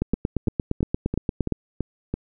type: two click trains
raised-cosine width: 3 ms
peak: -12 / -9 dBFS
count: 7 / 14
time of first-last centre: 0.14-2.14 / 0.02-1.523 s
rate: 3 / 8.65 Hz
effects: none